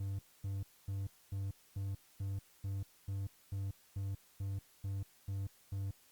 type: tone bursts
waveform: triangle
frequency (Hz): 98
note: G2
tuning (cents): 0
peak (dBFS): -34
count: 14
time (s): 0-5.91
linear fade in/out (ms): 5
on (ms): 190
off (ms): 250
effects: white hiss -66 dBFS RMS until 6.11 s + Opus 48 kbps